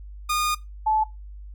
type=tone pair in turn; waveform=sawtooth / sine; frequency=1223 / 867 Hz; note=D#6 / A5; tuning=-30 / -26 cents; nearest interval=tritone; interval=596 cents; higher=first; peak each=-18 dBFS; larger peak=neither; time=0.29-0.55 / 0.86-1.04 s; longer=first; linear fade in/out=10 ms; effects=noise-tail reverb RT60 0.2 s tail -18 dB re dry + added 50 Hz sine -37 dBFS peak until 1.54 s